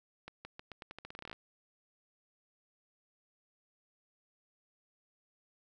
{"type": "accelerating click train", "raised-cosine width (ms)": 0.3, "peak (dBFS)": -29, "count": 17, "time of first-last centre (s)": [0.28, 1.329], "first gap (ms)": 170, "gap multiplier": 0.85, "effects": []}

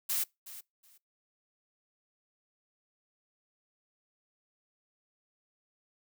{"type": "noise with echo", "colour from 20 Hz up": "blue", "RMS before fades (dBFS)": -31, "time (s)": [0.09, 0.24], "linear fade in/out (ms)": 10, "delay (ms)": 370, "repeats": 2, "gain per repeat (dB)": -15, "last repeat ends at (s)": 0.98, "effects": ["noise-tail reverb RT60 0.2 s tail -24 dB re dry"]}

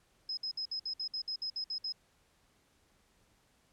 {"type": "tone bursts", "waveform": "sine", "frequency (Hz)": 5110, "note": "D#8", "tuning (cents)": 45, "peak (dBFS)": -34, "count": 12, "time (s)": [0.29, 1.924], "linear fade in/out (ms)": 5, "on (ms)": 83, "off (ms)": 58, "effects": ["pink hiss -70 dBFS RMS until 3.72 s", "low-pass 11000 Hz 12 dB/octave"]}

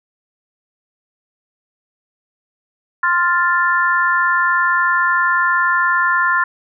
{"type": "chord", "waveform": "sine", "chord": "F major", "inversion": "second", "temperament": "equal", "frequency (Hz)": [1046.5, 1396.9, 1760], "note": ["C6", "F6", "A6"], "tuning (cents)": [0, 0, 0], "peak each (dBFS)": -17, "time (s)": [3.03, 6.44], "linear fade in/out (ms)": 5, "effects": []}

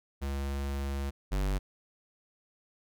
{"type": "tone pair in turn", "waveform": "square", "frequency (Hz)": [69.3, 48.38], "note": ["C#2", "G1"], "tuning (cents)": [0, -22], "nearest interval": "tritone", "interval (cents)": 622, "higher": "first", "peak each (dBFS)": [-32, -28], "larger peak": "second", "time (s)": [[0.21, 1.11], [1.31, 1.59]], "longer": "first", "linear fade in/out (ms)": 20, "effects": []}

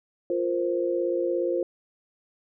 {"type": "chord", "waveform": "sine", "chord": "F suspended fourth", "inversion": "none", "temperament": "equal", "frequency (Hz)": [349.2, 466.2, 523.3], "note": ["F4", "Bb4", "C5"], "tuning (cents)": [0, 0, 0], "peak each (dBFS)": [-26, -31, -27], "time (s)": [0.3, 1.63], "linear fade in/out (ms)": 2, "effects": []}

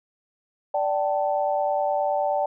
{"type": "chord", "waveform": "sine", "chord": "D suspended fourth", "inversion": "none", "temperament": "equal with one note detuned", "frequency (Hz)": [587.3, 770.5, 880], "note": ["D5", "G5", "A5"], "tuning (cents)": [0, -30, 0], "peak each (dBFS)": [-24, -25, -28], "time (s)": [0.74, 2.46], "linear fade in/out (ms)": 5, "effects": []}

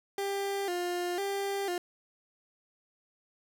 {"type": "tone with vibrato", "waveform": "30% pulse", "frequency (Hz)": 374.6, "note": "F#4", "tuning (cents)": 21, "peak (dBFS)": -28, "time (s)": [0.18, 1.78], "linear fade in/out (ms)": 2, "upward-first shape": "square", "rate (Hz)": 1, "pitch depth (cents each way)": 100, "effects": []}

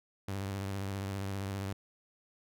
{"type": "tone with vibrato", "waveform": "sawtooth", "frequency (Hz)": 98, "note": "G2", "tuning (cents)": 0, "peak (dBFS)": -31, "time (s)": [0.28, 1.73], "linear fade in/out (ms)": 5, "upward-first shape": "sine", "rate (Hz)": 15, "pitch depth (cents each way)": 45, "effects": []}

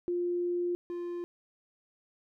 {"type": "tone pair in turn", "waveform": ["sine", "triangle"], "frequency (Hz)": [351.4, 348.8], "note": ["F4", "F4"], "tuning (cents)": [11, -2], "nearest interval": "unison", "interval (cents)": 13, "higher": "first", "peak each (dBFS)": [-28, -32], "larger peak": "first", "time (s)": [[0.08, 0.75], [0.9, 1.24]], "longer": "first", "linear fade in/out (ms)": 0, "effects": []}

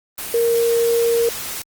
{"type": "tone in noise", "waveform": "sine", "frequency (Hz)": 466.2, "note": "A#4", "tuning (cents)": 0, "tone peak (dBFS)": -14, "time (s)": [0.34, 1.29], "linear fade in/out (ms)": 2, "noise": "white", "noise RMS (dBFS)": -28, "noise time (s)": [0.18, 1.62], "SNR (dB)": 11, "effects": ["Opus 24 kbps"]}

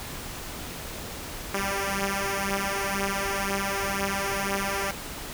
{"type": "beating tone pair", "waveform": "5% pulse", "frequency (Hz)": [196, 198], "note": ["G3", "G3"], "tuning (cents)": [0, 18], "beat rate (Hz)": 2, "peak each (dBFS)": -18, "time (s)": [1.54, 4.91], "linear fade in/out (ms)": 2, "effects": ["pink hiss -37 dBFS RMS until 5.33 s"]}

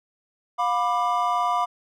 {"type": "chord", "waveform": "triangle", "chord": "B diminished", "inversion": "second", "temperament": "just", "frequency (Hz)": [711.2, 987.8, 1185.3], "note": ["F5", "B5", "D6"], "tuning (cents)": [31, 0, 16], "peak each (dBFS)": -23, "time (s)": [0.58, 1.66], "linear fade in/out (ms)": 20, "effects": []}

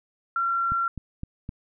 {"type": "tone", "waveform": "sine", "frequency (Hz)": 1367, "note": "F6", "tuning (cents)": -37, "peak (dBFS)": -22, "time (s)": [0.36, 0.88], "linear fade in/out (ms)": 2}
{"type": "click train", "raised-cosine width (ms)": 5, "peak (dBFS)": -21, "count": 4, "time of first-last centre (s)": [0.72, 1.491], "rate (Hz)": 3.89}
{"effects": []}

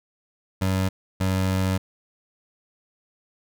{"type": "tone pair in turn", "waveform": "25% pulse", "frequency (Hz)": [94.7, 94.27], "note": ["F#2", "F#2"], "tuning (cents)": [41, 33], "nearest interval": "unison", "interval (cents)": 8, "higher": "first", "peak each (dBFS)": -17, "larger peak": "neither", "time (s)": [[0.61, 0.89], [1.2, 1.78]], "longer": "second", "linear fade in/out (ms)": 10, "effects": []}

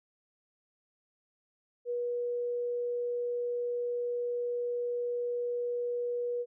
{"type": "tone", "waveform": "sine", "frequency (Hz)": 483.4, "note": "B4", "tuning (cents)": -37, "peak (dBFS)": -30, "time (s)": [1.85, 6.46], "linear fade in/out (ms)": 50, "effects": []}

